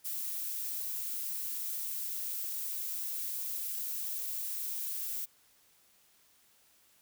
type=noise; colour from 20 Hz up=violet; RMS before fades=-37 dBFS; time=0.04-5.26 s; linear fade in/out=20 ms; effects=white hiss -66 dBFS RMS until 7.01 s